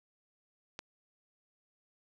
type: click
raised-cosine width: 0.2 ms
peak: -23 dBFS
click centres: 0.791 s
effects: none